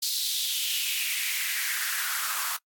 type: noise with high-pass filter sweep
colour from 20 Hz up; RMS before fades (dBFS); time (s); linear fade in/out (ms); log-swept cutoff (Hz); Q
white; -29; 0.02-2.57; 10; 4400 to 1100; 3.6
effects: noise-tail reverb RT60 0.1 s tail -24 dB re dry + AAC 64 kbps